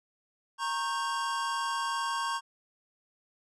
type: chord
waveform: square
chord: G diminished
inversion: first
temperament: equal with one note detuned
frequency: 932.3 / 1092.2 / 1568 Hz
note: Bb5 / Db6 / G6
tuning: 0 / -26 / 0 cents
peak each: -35 / -33 / -38 dBFS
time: 0.58-2.41 s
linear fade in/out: 50 ms
effects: resampled to 22050 Hz